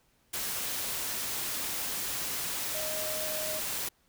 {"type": "tone in noise", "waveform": "sine", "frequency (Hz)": 622.3, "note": "D#5", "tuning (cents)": 0, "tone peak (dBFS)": -37, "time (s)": [2.74, 3.6], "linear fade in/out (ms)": 10, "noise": "white", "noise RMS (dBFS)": -34, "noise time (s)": [0.33, 3.89], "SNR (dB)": -6, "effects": ["pink hiss -69 dBFS RMS until 4.08 s"]}